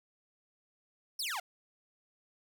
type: exponential sweep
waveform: sawtooth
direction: down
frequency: 5690 to 659.3 Hz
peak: -31 dBFS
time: 1.19-1.4 s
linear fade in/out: 5 ms
effects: none